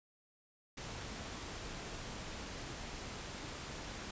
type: noise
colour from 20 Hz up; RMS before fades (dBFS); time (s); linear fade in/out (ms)
pink; -45; 0.77-4.11; 5
effects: resampled to 16000 Hz